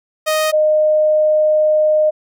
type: tone pair in turn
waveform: sawtooth / sine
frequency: 622.3 / 614.4 Hz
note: D#5 / D#5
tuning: 0 / -22 cents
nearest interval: unison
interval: 22 cents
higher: first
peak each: -10 dBFS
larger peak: neither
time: 0.26-0.52 / 0.52-2.11 s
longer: second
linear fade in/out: 20 ms
effects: none